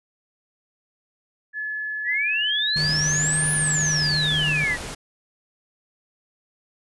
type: tone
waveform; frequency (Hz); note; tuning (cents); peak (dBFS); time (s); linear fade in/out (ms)
sine; 1715; A6; -45; -26; 1.53-4.77; 50
type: exponential two-way sweep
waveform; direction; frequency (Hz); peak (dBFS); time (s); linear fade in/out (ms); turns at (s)
sine; up then down; 1864.7 to 9956 to 1864.7; -21; 2.04-4.78; 50; 3.52
type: tone with vibrato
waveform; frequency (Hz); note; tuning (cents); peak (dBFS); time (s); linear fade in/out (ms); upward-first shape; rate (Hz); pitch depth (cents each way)
sine; 152.1; D#3; -39; -25; 2.76-4.64; 0; sine; 2.1; 13
type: noise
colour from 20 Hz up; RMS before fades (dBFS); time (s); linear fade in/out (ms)
pink; -33; 2.76-4.95; 10
effects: resampled to 24000 Hz